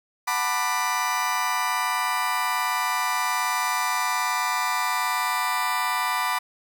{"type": "chord", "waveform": "30% pulse", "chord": "B minor seventh", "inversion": "second", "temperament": "just", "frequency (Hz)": [740.8, 889, 987.8, 1185.3], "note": ["F#5", "A5", "B5", "D6"], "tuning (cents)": [2, 18, 0, 16], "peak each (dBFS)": [-29, -29, -23, -25], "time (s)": [0.27, 6.39], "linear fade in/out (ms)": 10, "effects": []}